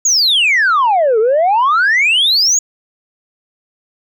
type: exponential two-way sweep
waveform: sine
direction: down then up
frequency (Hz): 6930 to 422.7 to 6930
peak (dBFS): -7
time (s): 0.05-2.59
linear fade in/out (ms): 5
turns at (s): 1.19
effects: tanh soft clip ceiling -7 dBFS